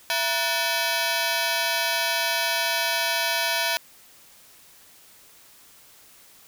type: ring-modulated tone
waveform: 10% pulse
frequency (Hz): 812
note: G#5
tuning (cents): -39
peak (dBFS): -11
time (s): 0.1-3.77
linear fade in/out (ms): 0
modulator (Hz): 143
effects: white hiss -52 dBFS RMS until 6.47 s